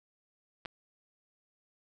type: clicks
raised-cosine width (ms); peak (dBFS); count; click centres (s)
0.3; -28 / -22; 2; 0.652 / 0.658
effects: none